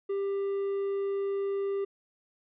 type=tone; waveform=triangle; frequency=395.9 Hz; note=G4; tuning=17 cents sharp; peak=-26 dBFS; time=0.09-1.85 s; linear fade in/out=10 ms; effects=resampled to 8000 Hz